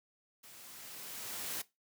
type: noise with level ramp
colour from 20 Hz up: white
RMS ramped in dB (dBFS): -55 to -38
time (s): 0.43-1.62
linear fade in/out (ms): 10
effects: noise-tail reverb RT60 0.2 s tail -18 dB re dry + high-pass 100 Hz 12 dB/octave